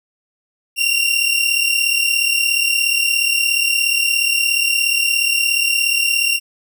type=tone pair together; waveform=sawtooth; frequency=2744 / 2781 Hz; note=F7 / F7; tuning=-31 / -8 cents; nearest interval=unison; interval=23 cents; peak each=-14 dBFS; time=0.76-6.4 s; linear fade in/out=50 ms; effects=none